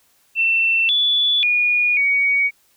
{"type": "tone with pitch steps", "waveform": "sine", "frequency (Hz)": [2687, 3446, 2445, 2247], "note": ["E7", "A7", "D#7", "C#7"], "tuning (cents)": [33, -37, -31, 23], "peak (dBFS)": -14, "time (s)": [0.35, 2.51], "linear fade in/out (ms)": 50, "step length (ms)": 540, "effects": ["white hiss -59 dBFS RMS until 2.76 s"]}